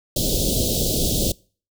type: band-stop noise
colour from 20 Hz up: pink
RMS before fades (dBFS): -21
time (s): 0.16-1.32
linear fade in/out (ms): 5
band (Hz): 620 to 3300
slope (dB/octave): 48
effects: noise-tail reverb RT60 0.4 s tail -24 dB re dry